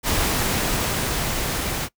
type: noise with level ramp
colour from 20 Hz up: pink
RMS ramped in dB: -21 to -26 dBFS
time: 0.03-1.89 s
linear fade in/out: 50 ms
effects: noise-tail reverb RT60 0.1 s tail -22 dB re dry